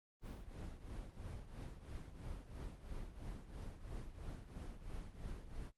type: noise with tremolo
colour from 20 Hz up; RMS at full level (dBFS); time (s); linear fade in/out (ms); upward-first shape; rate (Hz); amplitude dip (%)
brown; -45; 0.21-5.72; 50; triangle; 3; 75
effects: Opus 24 kbps